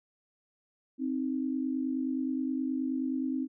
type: tone pair together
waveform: sine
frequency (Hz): 261.6 / 311.1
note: C4 / D#4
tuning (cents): 0 / 0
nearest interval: minor third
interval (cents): 300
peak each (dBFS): -30 / -34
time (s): 0.98-3.48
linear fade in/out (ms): 50
effects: none